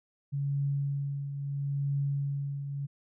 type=tone with tremolo; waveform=sine; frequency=140.6 Hz; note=C#3; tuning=25 cents sharp; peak=-26 dBFS; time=0.32-2.87 s; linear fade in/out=20 ms; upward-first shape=triangle; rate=0.75 Hz; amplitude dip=60%; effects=none